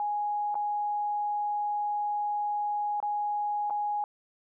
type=tone with dropouts; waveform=sine; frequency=830 Hz; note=G#5; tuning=1 cent flat; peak=-27 dBFS; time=0-4.04 s; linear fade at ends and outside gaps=1 ms; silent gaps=0.544-0.553 / 3.002-3.027 / 3.699-3.706 s; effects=none